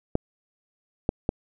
clicks, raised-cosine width 2 ms, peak -8 / -8 / -9 dBFS, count 3, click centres 0.154 / 1.091 / 1.291 s, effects none

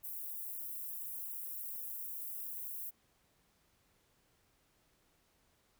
white high-pass noise, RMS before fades -43 dBFS, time 0.03-2.91 s, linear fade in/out 20 ms, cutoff 12000 Hz, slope 24 dB/octave, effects pink hiss -73 dBFS RMS until 5.79 s

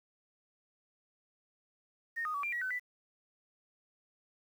sine tone with pitch steps, 1846 / 1239 / 1141 / 2378 / 1918 / 1517 / 1982 Hz, A#6 / D#6 / C#6 / D7 / A#6 / F#6 / B6, -17 / -8 / +50 / +21 / +49 / +43 / +6 cents, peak -33 dBFS, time 2.16-2.797 s, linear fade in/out 20 ms, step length 91 ms, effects 10-bit

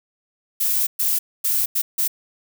violet noise bursts at uneven times, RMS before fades -20 dBFS, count 5, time 0.6-0.87 / 0.99-1.19 / 1.44-1.66 / 1.75-1.82 / 1.98-2.08 s, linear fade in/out 10 ms, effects none

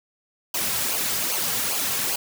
white noise with flanger, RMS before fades -25 dBFS, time 0.54-2.16 s, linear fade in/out 5 ms, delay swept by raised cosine 0.53 to 3.43 ms, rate 2.5 Hz, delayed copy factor -0.65, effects none

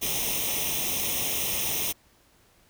white noise with comb filter, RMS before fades -28 dBFS, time 0.01-1.93 s, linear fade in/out 20 ms, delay 0.33 ms, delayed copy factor +0.8, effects pink hiss -61 dBFS RMS until 2.69 s

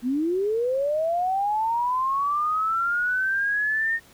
sine linear sweep, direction up, 233.3 to 1845 Hz, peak -21 dBFS, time 0.02-4 s, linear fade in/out 50 ms, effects pink hiss -53 dBFS RMS until 4.13 s

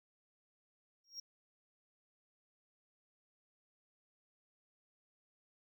triangle tone with exponential growth, 5588 Hz, F8, in tune, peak -39 dBFS, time 1.04-1.2 s, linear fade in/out 5 ms, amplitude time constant 34 ms, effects none

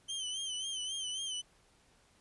sawtooth tone with vibrato, 3091 Hz, G7, 25 cents flat, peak -33 dBFS, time 0.08-1.42 s, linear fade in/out 20 ms, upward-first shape sine, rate 3.7 Hz, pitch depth 73 cents each way, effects pink hiss -67 dBFS RMS until 2.2 s + resampled to 24000 Hz

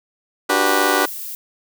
15% pulse chord, G major seventh, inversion second, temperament just, 294 / 367.5 / 392 / 490 Hz, D4 / F#4 / G4 / B4, +2 / -12 / 0 / -14 cents, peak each -15 dBFS, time 0.49-1.06 s, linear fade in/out 10 ms
violet noise, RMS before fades -30 dBFS, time 0.66-1.35 s, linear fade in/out 0 ms
effects none

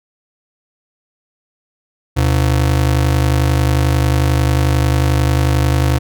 square ring-modulated tone, 101.1 Hz, G#2, 46 cents flat, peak -9 dBFS, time 2.16-5.99 s, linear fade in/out 20 ms, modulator 25.6 Hz, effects none

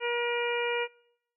harmonic tone, 477.2 Hz, A#4, 41 cents sharp, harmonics 1 / 2 / 3 / 4 / 5 / 6, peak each -30 / -35 / -37 / -38 / -34 / -38 dBFS, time 0-0.88 s, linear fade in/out 50 ms, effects noise-tail reverb RT60 0.8 s tail -26 dB re dry

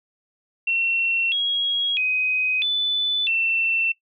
sine tone with pitch steps, 2717 / 3302 / 2514 / 3495 / 2687 Hz, F7 / G#7 / D#7 / A7 / E7, -48 / -11 / +17 / -12 / +33 cents, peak -19 dBFS, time 0.67-3.92 s, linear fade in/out 5 ms, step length 650 ms, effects noise-tail reverb RT60 0.1 s tail -18 dB re dry

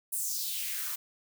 blue noise with high-pass filter sweep, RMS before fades -34 dBFS, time 0.12-0.96 s, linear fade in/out 10 ms, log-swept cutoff 9800 to 1000 Hz, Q 2.8, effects none

